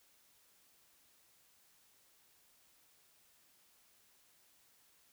silence, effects white hiss -69 dBFS RMS until 5.12 s

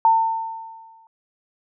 sine tone with exponential decay, 900 Hz, A5, 39 cents sharp, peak -10 dBFS, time 0.05-1.07 s, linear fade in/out 1 ms, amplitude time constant 220 ms, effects none

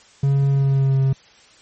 triangle tone with pitch glide, 138.59 to 134.49 Hz, C#3 to C3, 0 to +48 cents, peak -12 dBFS, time 0.23-1.13 s, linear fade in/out 5 ms, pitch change -52 cents, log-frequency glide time 0.49-0.99 s, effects white hiss -50 dBFS RMS until 1.61 s + MP3 32 kbps

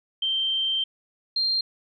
sine tone pair in turn, 3136 / 4186 Hz, G7 / C8, 0 / 0 cents, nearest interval perfect fourth, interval 500 cents, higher second, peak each -22 / -21 dBFS, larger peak second, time 0.22-0.84 / 1.36-1.61 s, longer first, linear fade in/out 5 ms, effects none

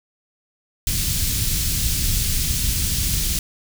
pink band-stop noise, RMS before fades -21 dBFS, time 0.87-3.39 s, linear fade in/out 2 ms, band 130 to 4200 Hz, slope 12 dB/octave, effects none

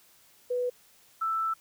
sine tone pair in turn, 493.9 / 1323.1 Hz, B4 / E6, 0 / +6 cents, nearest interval octave + perfect fourth, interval 1706 cents, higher second, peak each -26 dBFS, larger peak neither, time 0.5-0.7 / 1.21-1.54 s, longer second, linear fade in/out 10 ms, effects white hiss -60 dBFS RMS until 1.6 s

